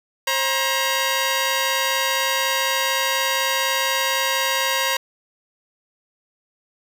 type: tone pair together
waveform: 10% pulse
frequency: 533.7 / 950 Hz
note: C5 / A#5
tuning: +34 / +33 cents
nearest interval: minor seventh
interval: 999 cents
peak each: -14 / -13 dBFS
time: 0.27-4.97 s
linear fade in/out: 5 ms
effects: none